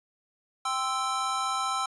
square chord, C major, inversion second, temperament equal with one note detuned, 784 / 1042.3 / 1318.5 Hz, G5 / C6 / E6, 0 / -7 / 0 cents, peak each -34 / -34 / -30 dBFS, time 0.65-1.86 s, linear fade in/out 5 ms, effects resampled to 24000 Hz

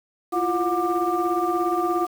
sine tone cluster, 337.1 / 354.1 / 724 / 1187 Hz, E4 / F4 / F#5 / D6, +39 / +24 / -38 / +18 cents, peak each -25 dBFS, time 0.32-2.07 s, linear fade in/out 20 ms, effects tanh soft clip ceiling -12 dBFS + 7-bit

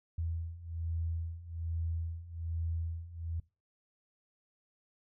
sine beating tone pair, 82.1 / 83.3 Hz, E2 / E2, -6 / +19 cents, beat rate 1.2 Hz, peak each -39 / -36 dBFS, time 0.18-3.4 s, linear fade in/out 5 ms, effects noise-tail reverb RT60 0.3 s tail -22 dB re dry

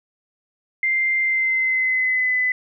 sine tone with pitch glide, 2093 to 2008 Hz, C7 to B6, 0 to +28 cents, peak -17 dBFS, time 0.83-2.52 s, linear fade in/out 2 ms, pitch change -72 cents, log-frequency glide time 1.2-2.36 s, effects none

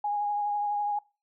sine tone with vibrato, 825 Hz, G#5, 12 cents flat, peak -26 dBFS, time 0.04-0.99 s, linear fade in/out 5 ms, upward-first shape sine, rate 12 Hz, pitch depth 18 cents each way, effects noise-tail reverb RT60 0.3 s tail -23 dB re dry

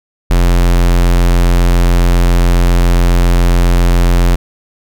square tone, 43.65 Hz, F1, in tune, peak -7 dBFS, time 0.3-4.36 s, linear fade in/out 10 ms, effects none

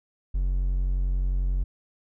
triangle tone, 45.65 Hz, F#1, 23 cents flat, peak -20 dBFS, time 0.34-1.64 s, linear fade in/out 10 ms, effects none

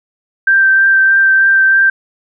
sine tone with vibrato, 1568 Hz, G6, in tune, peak -6 dBFS, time 0.47-1.9 s, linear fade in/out 5 ms, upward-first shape triangle, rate 3.2 Hz, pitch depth 15 cents each way, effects none

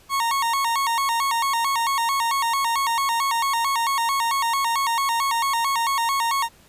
40% pulse tone with vibrato, 1009 Hz, B5, 37 cents sharp, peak -19 dBFS, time 0.09-6.49 s, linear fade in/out 50 ms, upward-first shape square, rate 4.5 Hz, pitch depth 150 cents each way, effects pink hiss -53 dBFS RMS until 6.68 s + resampled to 32000 Hz

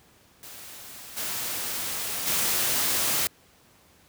white noise with level steps, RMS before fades -43 / -31 / -25 dBFS, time 0.43-3.27 s, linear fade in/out 0 ms, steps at 1.16 / 2.26 s, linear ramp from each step 20 ms, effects pink hiss -58 dBFS RMS until 4.08 s + high-pass 60 Hz 12 dB/octave

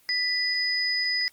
sine tone pair together, 1982 / 4994 Hz, B6 / D#8, +6 / +6 cents, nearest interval octave + major third, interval 1600 cents, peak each -27 / -25 dBFS, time 0.09-1.28 s, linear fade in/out 0 ms, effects white hiss -59 dBFS RMS until 1.32 s + Opus 24 kbps

